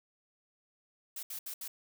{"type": "noise bursts at uneven times", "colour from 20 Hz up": "blue", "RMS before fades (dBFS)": -41, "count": 4, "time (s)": [[1.16, 1.23], [1.3, 1.39], [1.46, 1.54], [1.61, 1.68]], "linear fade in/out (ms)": 5, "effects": []}